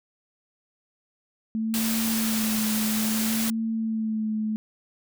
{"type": "tone with vibrato", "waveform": "sine", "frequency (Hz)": 220.3, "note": "A3", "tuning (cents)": 2, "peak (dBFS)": -24, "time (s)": [1.55, 4.56], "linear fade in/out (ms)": 0, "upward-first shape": "sine", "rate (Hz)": 0.61, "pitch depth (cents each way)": 33}
{"type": "noise", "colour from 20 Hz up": "white", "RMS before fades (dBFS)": -29, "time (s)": [1.74, 3.5], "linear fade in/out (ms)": 0}
{"effects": []}